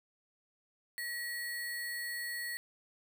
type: tone with sample-and-hold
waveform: sine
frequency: 1916 Hz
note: A#6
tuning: 47 cents sharp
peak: -36 dBFS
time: 0.98-2.57 s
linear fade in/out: 0 ms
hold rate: 6300 Hz
effects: none